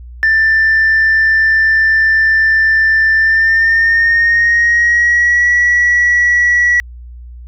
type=tone with pitch glide; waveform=sine; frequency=1776 to 1936.7 Hz; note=A6 to B6; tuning=+16 to -34 cents; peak=-6 dBFS; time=0.23-6.8 s; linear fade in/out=0 ms; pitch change=+150 cents; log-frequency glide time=3.16-5.49 s; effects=tanh soft clip ceiling -5 dBFS + added 60 Hz sine -29 dBFS peak until 7.47 s